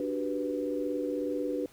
sine chord, G major seventh, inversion second, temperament equal, 293.7 / 370 / 392 / 493.9 Hz, D4 / F#4 / G4 / B4, 0 / 0 / 0 / 0 cents, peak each -33 / -37 / -39 / -33 dBFS, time 0-1.66 s, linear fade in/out 2 ms, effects pink hiss -58 dBFS RMS until 1.72 s

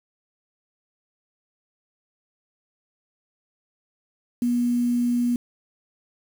sine tone with quantisation, 241.8 Hz, B3, 36 cents flat, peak -19 dBFS, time 4.42-5.36 s, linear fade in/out 2 ms, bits 7, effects none

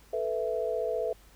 sine chord, A suspended second, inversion none, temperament just, 440 / 495 / 660 Hz, A4 / B4 / E5, 0 / +4 / +2 cents, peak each -32 dBFS, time 0.13-1.13 s, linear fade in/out 5 ms, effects added 50 Hz sine -56 dBFS peak until 1.35 s + pink hiss -59 dBFS RMS until 1.35 s

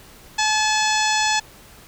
harmonic tone, 860 Hz, A5, 40 cents flat, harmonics 1 / 2 / 3 / 4 / 5 / 6 / 7 / 8 / 9, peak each -21 / -24 / -26 / -27 / -28 / -29 / -29 / -30 / -31 dBFS, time 0.38-1.4 s, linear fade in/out 10 ms, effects pink hiss -46 dBFS RMS until 1.87 s

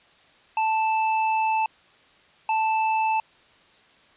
square tone bursts at uneven times, 880 Hz, A5, in tune, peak -21 dBFS, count 2, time 0.57-1.66 / 2.49-3.2 s, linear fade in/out 2 ms, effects white hiss -56 dBFS RMS until 4.16 s + resampled to 8000 Hz

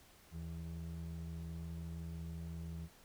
triangle ring-modulated tone, 121.6 Hz, B2, 26 cents flat, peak -37 dBFS, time 0.31-2.89 s, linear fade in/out 50 ms, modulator 42.9 Hz, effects pink hiss -63 dBFS RMS until 3.04 s

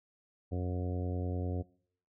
harmonic tone, 90 Hz, F#2, 47 cents flat, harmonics 1 / 2 / 3 / 4 / 5 / 6 / 7 / 8, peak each -33 / -41 / -41 / -45 / -44 / -46 / -52 / -50 dBFS, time 0.51-1.63 s, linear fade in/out 20 ms, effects noise-tail reverb RT60 0.6 s tail -23 dB re dry

